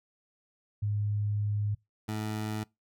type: tone pair in turn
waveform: sine / 20% pulse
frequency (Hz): 103.83 / 107.74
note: G#2 / A2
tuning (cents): 0 / -36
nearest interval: minor second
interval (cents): 64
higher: second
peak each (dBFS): -27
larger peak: neither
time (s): 0.82-1.75 / 2.08-2.64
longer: first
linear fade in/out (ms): 10
effects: noise-tail reverb RT60 0.2 s tail -24 dB re dry